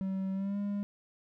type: tone with pitch glide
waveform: triangle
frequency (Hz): 191.3 to 202.7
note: G3 to G#3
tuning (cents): -42 to -42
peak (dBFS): -29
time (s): 0.01-0.83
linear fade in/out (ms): 0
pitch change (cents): +100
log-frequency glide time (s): 0.33-0.58
effects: none